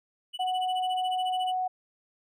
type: tone with tremolo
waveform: triangle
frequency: 2960 Hz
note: F#7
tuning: in tune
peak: -31 dBFS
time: 0.33-1.54 s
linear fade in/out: 20 ms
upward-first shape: sine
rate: 14 Hz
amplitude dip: 100%
type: tone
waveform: sine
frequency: 740 Hz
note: F#5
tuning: in tune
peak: -26 dBFS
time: 0.39-1.68 s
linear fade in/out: 10 ms
effects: none